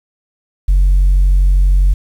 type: tone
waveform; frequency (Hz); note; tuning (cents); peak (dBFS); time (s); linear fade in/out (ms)
sine; 46.25; F#1; 0; -5; 0.68-1.94; 10
effects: tanh soft clip ceiling -5 dBFS + 7-bit